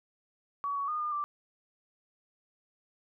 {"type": "tone with pitch steps", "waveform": "sine", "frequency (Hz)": [1132, 1122, 1224, 1210, 1174], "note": ["C#6", "C#6", "D#6", "D#6", "D6"], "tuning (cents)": [36, 21, -29, -49, -1], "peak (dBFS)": -30, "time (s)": [0.64, 1.24], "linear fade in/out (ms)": 0, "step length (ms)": 120, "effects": []}